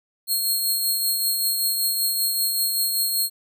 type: tone with tremolo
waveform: 10% pulse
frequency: 4252 Hz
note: C8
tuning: 27 cents sharp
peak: -12 dBFS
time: 0.27-3.3 s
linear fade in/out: 50 ms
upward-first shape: triangle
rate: 5.2 Hz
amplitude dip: 40%
effects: none